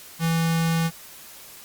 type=tone with notch filter; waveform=square; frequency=164.81 Hz; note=E3; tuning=in tune; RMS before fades=-22 dBFS; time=0.19-0.91 s; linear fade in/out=50 ms; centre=370 Hz; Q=0.66; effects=white hiss -44 dBFS RMS until 1.64 s + Opus 48 kbps